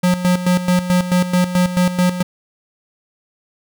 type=tone with tremolo; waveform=square; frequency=180 Hz; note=F#3; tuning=47 cents flat; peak=-12 dBFS; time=0.03-2.23 s; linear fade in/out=10 ms; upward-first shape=square; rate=4.6 Hz; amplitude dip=70%; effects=none